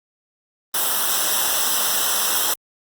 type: noise with comb filter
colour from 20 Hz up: white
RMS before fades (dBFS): -20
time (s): 0.74-2.54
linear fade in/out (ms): 5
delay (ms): 0.44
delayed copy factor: -0.85
effects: Opus 32 kbps